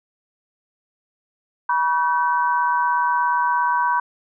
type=tone cluster; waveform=sine; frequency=970 / 1127 / 1531 Hz; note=B5 / C#6 / G6; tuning=-31 / +28 / -41 cents; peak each=-18 / -25 / -24 dBFS; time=1.69-4 s; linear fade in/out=5 ms; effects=none